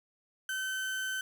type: tone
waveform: 35% pulse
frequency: 1533 Hz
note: G6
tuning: 39 cents flat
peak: -31 dBFS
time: 0.49-1.21 s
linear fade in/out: 2 ms
effects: none